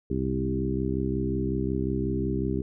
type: harmonic tone with a mistuned harmonic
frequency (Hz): 65.5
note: C2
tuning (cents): +2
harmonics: 1 / 2 / 3 / 4 / 5 / 6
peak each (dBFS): -32 / -32 / -32 / -32 / -32 / -32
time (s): 0.1-2.62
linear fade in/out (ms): 5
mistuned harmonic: 2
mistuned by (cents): -16
effects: none